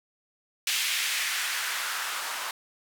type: noise with band-pass filter sweep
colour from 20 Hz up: blue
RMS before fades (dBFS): -30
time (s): 0.67-2.51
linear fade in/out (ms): 2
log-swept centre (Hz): 2700 to 1000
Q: 1.5
effects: none